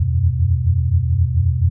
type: tone cluster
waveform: sine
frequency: 80.3 / 87.6 / 91.8 / 124.5 Hz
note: E2 / F2 / F#2 / B2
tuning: -45 / +6 / -13 / +14 cents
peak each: -19 dBFS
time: 0-1.7 s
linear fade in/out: 10 ms
effects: none